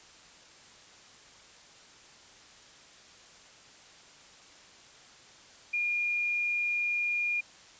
sine tone, 2420 Hz, D#7, 49 cents flat, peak -27 dBFS, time 5.73-7.41 s, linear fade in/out 10 ms, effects white hiss -54 dBFS RMS until 7.79 s + resampled to 16000 Hz

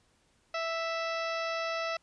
harmonic tone, 659.3 Hz, E5, in tune, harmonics 1 / 2 / 3 / 4 / 5 / 6 / 7 / 8 / 9, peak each -34 / -36 / -40 / -40 / -49 / -46 / -49 / -45 / -54 dBFS, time 0.54-1.97 s, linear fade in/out 5 ms, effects pink hiss -69 dBFS RMS until 2.02 s + resampled to 22050 Hz

